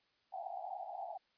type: band-pass noise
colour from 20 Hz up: pink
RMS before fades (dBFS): -44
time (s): 0.32-1.18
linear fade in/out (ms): 20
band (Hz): 680 to 820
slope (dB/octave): 96
effects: white hiss -75 dBFS RMS until 1.37 s + resampled to 11025 Hz